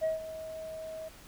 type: tone with ADSR envelope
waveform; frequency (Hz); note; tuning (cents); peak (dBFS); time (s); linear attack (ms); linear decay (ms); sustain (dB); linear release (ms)
sine; 637; D#5; +41; -23; 0.01-1.09; 31; 150; -15; 14
effects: tanh soft clip ceiling -25 dBFS + pink hiss -53 dBFS RMS until 1.27 s